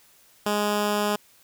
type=tone; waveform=10% pulse; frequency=207.7 Hz; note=G#3; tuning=in tune; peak=-14 dBFS; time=0.46-1.16 s; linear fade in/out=5 ms; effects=white hiss -57 dBFS RMS until 1.43 s